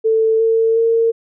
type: tone with pitch steps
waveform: sine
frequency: 444.3 / 450.5 / 456.8 Hz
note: A4 / A4 / A#4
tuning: +17 / +41 / -35 cents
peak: -11 dBFS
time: 0.04-1.12 s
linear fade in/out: 20 ms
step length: 360 ms
effects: none